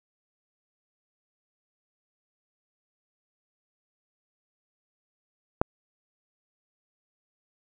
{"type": "click", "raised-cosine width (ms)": 1, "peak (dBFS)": -6, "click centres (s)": 5.615, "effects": []}